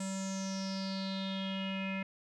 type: tone with low-pass filter sweep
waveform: square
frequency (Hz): 192.4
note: G3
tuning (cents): -32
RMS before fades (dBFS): -37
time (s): 0-2.03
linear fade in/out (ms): 5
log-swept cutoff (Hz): 8000 to 2300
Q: 7
effects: none